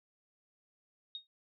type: tone with exponential decay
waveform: sine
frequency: 3729 Hz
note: A#7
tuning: in tune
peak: -36 dBFS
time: 1.15-1.27 s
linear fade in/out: 1 ms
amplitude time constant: 24 ms
effects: none